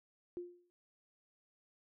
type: tone with exponential decay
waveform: sine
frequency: 352.4 Hz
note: F4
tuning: 16 cents sharp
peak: -37 dBFS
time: 0.37-0.7 s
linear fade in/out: 0 ms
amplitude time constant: 70 ms
effects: none